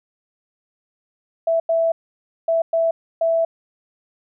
sine tone bursts at uneven times, 660 Hz, E5, 2 cents sharp, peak -15 dBFS, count 5, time 1.47-1.6 / 1.69-1.92 / 2.48-2.62 / 2.73-2.91 / 3.21-3.45 s, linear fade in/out 5 ms, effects none

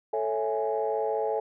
sine chord, A major seventh, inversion none, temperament equal, 440 / 554.4 / 659.3 / 830.6 Hz, A4 / C#5 / E5 / G#5, 0 / 0 / 0 / 0 cents, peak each -28 / -32 / -32 / -31 dBFS, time 0.13-1.4 s, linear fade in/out 5 ms, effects tanh soft clip ceiling -16 dBFS

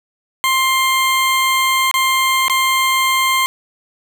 20% pulse tone with dropouts, 1054 Hz, C6, 12 cents sharp, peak -8 dBFS, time 0.44-3.46 s, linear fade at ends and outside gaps 0 ms, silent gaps 1.913-1.941 / 2.481-2.498 s, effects none

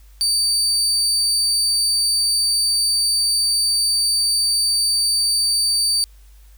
30% pulse tone, 4613 Hz, D8, 32 cents flat, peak -13 dBFS, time 0.21-6.04 s, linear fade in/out 0 ms, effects added 50 Hz sine -43 dBFS peak until 6.57 s + white hiss -57 dBFS RMS until 6.57 s

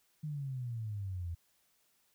sine exponential sweep, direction down, 155.56 to 82.41 Hz, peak -36 dBFS, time 0.23-1.35 s, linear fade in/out 10 ms, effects white hiss -73 dBFS RMS until 2.14 s

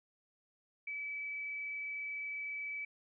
sine tone with frequency modulation, 2297 Hz, D7, 39 cents flat, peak -38 dBFS, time 0.87-2.85 s, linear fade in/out 5 ms, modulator 28 Hz, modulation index 0.53, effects none

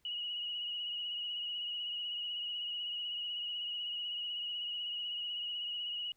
sine tone with vibrato, 2903 Hz, F#7, 34 cents flat, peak -36 dBFS, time 0.05-6.12 s, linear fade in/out 2 ms, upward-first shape sine, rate 16 Hz, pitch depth 30 cents each way, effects pink hiss -75 dBFS RMS until 6.16 s

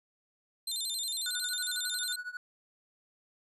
25% pulse tone with vibrato, 3859 Hz, B7, 41 cents flat, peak -28 dBFS, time 0.67-2.16 s, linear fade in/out 5 ms, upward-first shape square, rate 11 Hz, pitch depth 120 cents each way
triangle tone with tremolo, 1470 Hz, F#6, 12 cents flat, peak -32 dBFS, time 1.26-2.37 s, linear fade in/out 2 ms, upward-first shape triangle, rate 12 Hz, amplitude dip 95%
effects resampled to 32000 Hz

